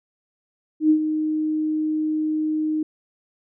sine tone with ADSR envelope, 309.7 Hz, D#4, 8 cents flat, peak -11 dBFS, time 0.8-2.83 s, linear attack 100 ms, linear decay 85 ms, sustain -9 dB, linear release 4 ms, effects none

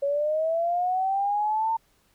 sine linear sweep, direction up, 554.4 to 909 Hz, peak -22 dBFS, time 0.02-1.77 s, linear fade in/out 10 ms, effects pink hiss -65 dBFS RMS until 2.14 s

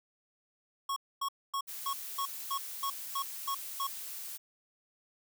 square tone bursts, 1100 Hz, C#6, 14 cents flat, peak -32 dBFS, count 10, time 0.89-3.87 s, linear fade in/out 5 ms, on 73 ms, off 250 ms
blue noise, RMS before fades -42 dBFS, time 1.67-4.38 s, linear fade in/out 20 ms
effects none

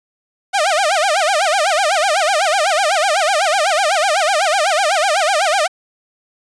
sawtooth tone with vibrato, 697 Hz, F5, 4 cents flat, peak -9 dBFS, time 0.53-5.68 s, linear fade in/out 20 ms, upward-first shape sine, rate 8 Hz, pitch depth 270 cents each way, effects resampled to 22050 Hz

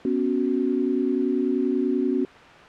sine chord, B suspended second, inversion none, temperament equal, 246.9 / 277.2 / 370 Hz, B3 / C#4 / F#4, 0 / 0 / 0 cents, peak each -25 / -24 / -25 dBFS, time 0.05-2.25 s, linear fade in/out 2 ms, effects white hiss -44 dBFS RMS until 2.68 s + low-pass 2000 Hz 12 dB/octave

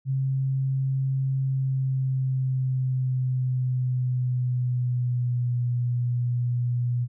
sine tone with pitch glide, 133.7 to 121.9 Hz, C3 to B2, +38 to -22 cents, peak -22 dBFS, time 0.05-7.08 s, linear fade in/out 50 ms, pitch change -160 cents, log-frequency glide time 1.41-5.6 s, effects none

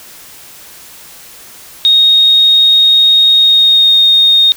sine tone with pitch glide, 3729 to 3701 Hz, A#7 to A#7, 0 to -13 cents, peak -4 dBFS, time 1.85-4.52 s, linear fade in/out 0 ms, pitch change -13 cents, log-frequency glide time 3.37-3.97 s, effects white hiss -35 dBFS RMS until 4.56 s

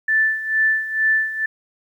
sine tone with tremolo, 1760 Hz, A6, in tune, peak -13 dBFS, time 0.08-1.46 s, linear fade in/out 5 ms, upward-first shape sine, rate 2.2 Hz, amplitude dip 75%, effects 9-bit

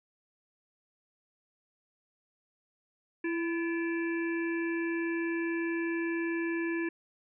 harmonic tone with a mistuned harmonic, 334.4 Hz, E4, 25 cents sharp, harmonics 1 / 3 / 5 / 7 / 8, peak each -30 / -46 / -38 / -42 / -48 dBFS, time 3.24-6.89 s, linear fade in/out 5 ms, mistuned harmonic 5, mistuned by +53 cents, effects none

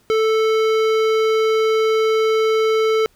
sine tone with hard clipping, 440 Hz, A4, in tune, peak -16 dBFS, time 0.1-3.06 s, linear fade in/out 0 ms, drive 16 dB, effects pink hiss -58 dBFS RMS until 3.15 s

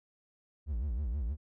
triangle tone with vibrato, 64.3 Hz, C2, 30 cents flat, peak -29 dBFS, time 0.66-1.37 s, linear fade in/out 50 ms, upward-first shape sine, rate 6.3 Hz, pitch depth 290 cents each way, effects none

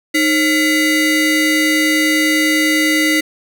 40% pulse ring-modulated tone, 850 Hz, G#5, 40 cents sharp, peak -8 dBFS, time 0.14-3.21 s, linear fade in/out 10 ms, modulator 1160 Hz, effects none

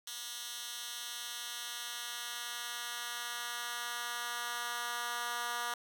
10% pulse tone with high-pass filter sweep, 239.3 Hz, A#3, 46 cents sharp, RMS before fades -40 dBFS, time 0.07-5.74 s, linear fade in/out 2 ms, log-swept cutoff 3600 to 1100 Hz, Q 0.95, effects none

